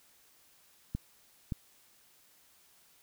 clicks, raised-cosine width 5 ms, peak -21 dBFS, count 2, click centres 0.95 / 1.522 s, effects white hiss -64 dBFS RMS until 3.02 s

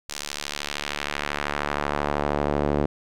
sawtooth tone with band-pass filter sweep, 72.9 Hz, D2, 12 cents flat, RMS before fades -27 dBFS, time 0.09-2.86 s, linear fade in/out 5 ms, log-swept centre 6300 to 420 Hz, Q 0.93, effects none

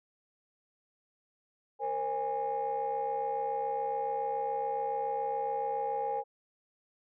sine tone cluster, 464.9 / 532 / 821 Hz, A#4 / C5 / G#5, -5 / +29 / -20 cents, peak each -36 / -36 / -31 dBFS, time 1.79-6.24 s, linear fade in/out 50 ms, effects tanh soft clip ceiling -24 dBFS

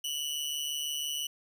sawtooth tone with amplitude modulation, 2956 Hz, F#7, 2 cents flat, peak -26 dBFS, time 0.04-1.27 s, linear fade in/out 5 ms, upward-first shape sine, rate 146 Hz, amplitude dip 65%, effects none

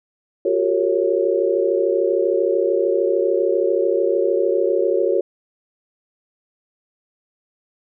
sine tone cluster, 357.3 / 390.4 / 457.4 / 552 Hz, F4 / G4 / A#4 / C#5, +40 / -7 / -33 / -7 cents, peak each -21 dBFS, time 0.45-5.21 s, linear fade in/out 5 ms, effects none

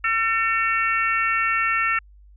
harmonic tone, 450 Hz, A4, 39 cents sharp, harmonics 3 / 4 / 5 / 6, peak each -23 / -24 / -25 / -26 dBFS, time 0.04-1.99 s, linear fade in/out 5 ms, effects added 50 Hz sine -46 dBFS peak until 2.36 s

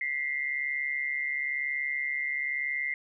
sine tone pair together, 1966 / 2107 Hz, B6 / C7, -8 / +12 cents, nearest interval minor second, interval 120 cents, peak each -33 / -30 dBFS, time 0.01-2.94 s, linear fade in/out 2 ms, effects none

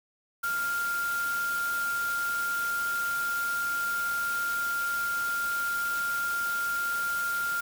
sine tone in noise, 1396.9 Hz, F6, in tune, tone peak -27 dBFS, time 0.43-7.61 s, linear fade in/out 10 ms, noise white, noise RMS -39 dBFS, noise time 0.43-7.61 s, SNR +9 dB, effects none

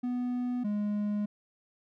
triangle tone pair in turn, 246.9 / 207.6 Hz, B3 / G#3, 0 / 0 cents, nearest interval minor third, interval 300 cents, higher first, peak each -27 / -26 dBFS, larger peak second, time 0.03-0.64 / 0.64-1.26 s, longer second, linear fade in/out 10 ms, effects none

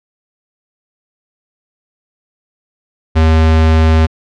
square tone, 79.8 Hz, D#2, 44 cents sharp, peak -7 dBFS, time 3.15-4.07 s, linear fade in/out 20 ms, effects low-pass 4000 Hz 12 dB/octave

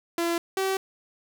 sawtooth tone pair in turn, 339.2 / 383.9 Hz, E4 / G4, +50 / -36 cents, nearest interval major second, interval 214 cents, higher second, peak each -20 / -20 dBFS, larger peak neither, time 0.18-0.38 / 0.57-0.77 s, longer neither, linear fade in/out 2 ms, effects none

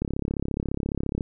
click train, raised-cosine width 3 ms, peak -14 dBFS, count 42, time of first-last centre 0.02-1.208 s, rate 34.5 Hz, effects none

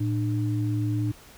sine tone pair together, 112.37 / 300 Hz, A2 / D4, +37 / +37 cents, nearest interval octave + perfect fourth, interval 1700 cents, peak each -24 / -29 dBFS, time 0-1.12 s, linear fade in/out 10 ms, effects pink hiss -50 dBFS RMS until 1.37 s

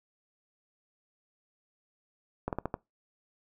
slowing click train, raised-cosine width 1 ms, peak -17 dBFS, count 5, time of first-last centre 2.48-2.741 s, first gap 48 ms, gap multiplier 1.21, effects noise-tail reverb RT60 0.2 s tail -23 dB re dry

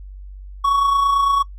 triangle tone with amplitude modulation, 1117 Hz, C#6, 13 cents sharp, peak -10 dBFS, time 0.64-1.43 s, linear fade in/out 10 ms, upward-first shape sine, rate 28.9 Hz, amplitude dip 40%, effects noise-tail reverb RT60 0.1 s tail -21 dB re dry + added 48 Hz sine -33 dBFS peak until 1.58 s

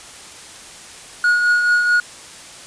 triangle tone with tremolo, 1447 Hz, F#6, 39 cents flat, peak -9 dBFS, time 1.24-2 s, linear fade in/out 2 ms, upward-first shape triangle, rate 4.6 Hz, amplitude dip 45%, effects white hiss -38 dBFS RMS until 2.66 s + resampled to 22050 Hz

